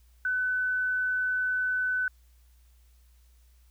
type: tone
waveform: sine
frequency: 1505 Hz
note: F#6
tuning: 29 cents sharp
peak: -25 dBFS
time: 0.25-2.08 s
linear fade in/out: 2 ms
effects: added 60 Hz sine -56 dBFS peak until 3.7 s + white hiss -69 dBFS RMS until 3.7 s